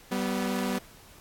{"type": "tone pair together", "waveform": "sawtooth", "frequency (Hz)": [192.72, 246.9], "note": ["G3", "B3"], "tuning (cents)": [-29, 0], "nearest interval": "major third", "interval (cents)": 429, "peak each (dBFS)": -26, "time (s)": [0.11, 0.79], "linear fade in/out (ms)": 10, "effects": ["pink hiss -53 dBFS RMS until 1.2 s", "AAC 64 kbps"]}